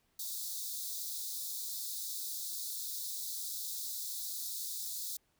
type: high-pass noise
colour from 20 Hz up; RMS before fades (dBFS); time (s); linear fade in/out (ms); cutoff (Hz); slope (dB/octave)
white; -40; 0.19-5.17; 5; 3600; 96
effects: pink hiss -75 dBFS RMS until 5.39 s